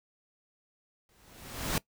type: noise with exponential growth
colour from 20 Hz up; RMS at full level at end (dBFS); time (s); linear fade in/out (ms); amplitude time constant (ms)
pink; -28; 1.09-1.78; 1; 150
effects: noise-tail reverb RT60 0.1 s tail -21 dB re dry